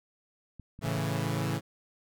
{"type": "clicks", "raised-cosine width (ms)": 5, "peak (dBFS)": -33, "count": 4, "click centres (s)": [0.597, 0.791, 0.869, 0.982]}
{"type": "chord", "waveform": "sawtooth", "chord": "A major", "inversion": "none", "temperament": "equal", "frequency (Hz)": [110, 138.59, 164.81], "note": ["A2", "C#3", "E3"], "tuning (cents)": [0, 0, 0], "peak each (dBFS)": -29, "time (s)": [0.81, 1.61], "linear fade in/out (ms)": 50}
{"effects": []}